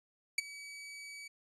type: tone with ADSR envelope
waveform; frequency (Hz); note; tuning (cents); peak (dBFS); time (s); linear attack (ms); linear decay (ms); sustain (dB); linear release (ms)
sawtooth; 2281; C#7; +49; -22; 0.38-1.28; 4; 18; -20; 8
effects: resampled to 24000 Hz